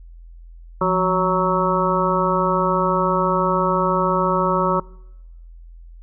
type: harmonic tone with a mistuned harmonic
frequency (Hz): 186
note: F#3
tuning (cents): +9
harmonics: 1 / 2 / 3 / 5 / 6 / 7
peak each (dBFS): -23 / -23 / -23 / -23 / -23 / -23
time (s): 0.81-4.8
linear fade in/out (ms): 5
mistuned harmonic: 1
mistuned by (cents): -110
effects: noise-tail reverb RT60 0.9 s tail -24 dB re dry + added 42 Hz sine -38 dBFS peak until 6.02 s